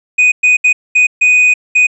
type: tone bursts at uneven times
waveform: triangle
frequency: 2489 Hz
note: D#7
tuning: in tune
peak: -4 dBFS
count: 6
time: 0.18-0.32 / 0.43-0.57 / 0.64-0.73 / 0.95-1.07 / 1.21-1.54 / 1.75-1.87 s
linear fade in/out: 10 ms
effects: resampled to 24000 Hz